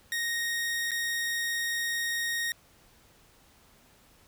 sawtooth tone with dropouts, 1864.7 Hz, A#6, in tune, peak -25 dBFS, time 0.12-2.52 s, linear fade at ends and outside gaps 1 ms, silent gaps 0.909-0.916 s, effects pink hiss -60 dBFS RMS until 4.27 s

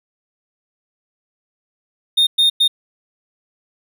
triangle tone bursts at uneven times, 3671 Hz, A#7, 27 cents flat, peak -9 dBFS, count 3, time 2.17-2.27 / 2.38-2.5 / 2.6-2.68 s, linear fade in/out 10 ms, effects none

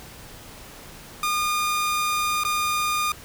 sawtooth tone with dropouts, 1216 Hz, D#6, 40 cents flat, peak -18 dBFS, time 1.23-3.12 s, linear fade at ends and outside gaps 2 ms, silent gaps 2.436-2.449 s, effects pink hiss -43 dBFS RMS until 3.24 s

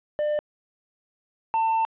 triangle tone pair in turn, 598 / 896 Hz, D5 / A5, +31 / +31 cents, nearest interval perfect fifth, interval 700 cents, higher second, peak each -20 / -18 dBFS, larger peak second, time 0.19-0.39 / 1.54-1.85 s, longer second, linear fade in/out 0 ms, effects resampled to 8000 Hz + 10-bit

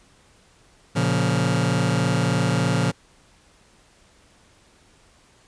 sawtooth chord, Bb minor, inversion none, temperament just, 116.54 / 139.85 / 174.81 Hz, Bb2 / Db3 / F3, 0 / +16 / +2 cents, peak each -19 dBFS, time 0.95-2.92 s, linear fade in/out 20 ms, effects pink hiss -56 dBFS RMS until 5.47 s + resampled to 22050 Hz

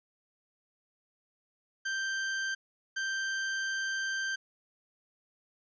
40% pulse tone bursts at uneven times, 1568 Hz, G6, in tune, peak -30 dBFS, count 2, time 1.85-2.55 / 2.96-4.36 s, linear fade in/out 10 ms, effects resampled to 16000 Hz

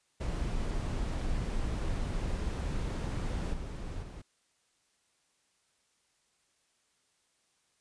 brown noise with level steps, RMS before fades -33 / -39 / -43 dBFS, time 0.2-4.22 s, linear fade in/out 10 ms, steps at 3.53 / 4.02 s, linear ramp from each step 10 ms, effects white hiss -73 dBFS RMS until 7.8 s + resampled to 22050 Hz

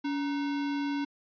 sine tone with sample-and-hold, 284.2 Hz, C#4, 43 cents sharp, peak -28 dBFS, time 0.04-1.05 s, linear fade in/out 10 ms, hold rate 1225 Hz, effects resampled to 11025 Hz

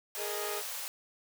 white high-pass noise, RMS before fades -39 dBFS, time 0.15-0.88 s, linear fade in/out 0 ms, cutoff 480 Hz, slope 96 dB/octave
sawtooth chord, Ab suspended second, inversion none, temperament equal, 415.3 / 466.2 / 622.3 Hz, Ab4 / Bb4 / Eb5, 0 / 0 / 0 cents, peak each -34 / -39 / -38 dBFS, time 0.16-0.63 s, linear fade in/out 50 ms
effects none

